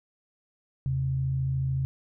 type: tone pair together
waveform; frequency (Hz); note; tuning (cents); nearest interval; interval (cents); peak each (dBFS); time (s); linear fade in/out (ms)
sine; 78.9 / 132.7; D#2 / C3; +25 / +25; major sixth; 900; -34 / -25; 0.86-1.85; 0
effects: none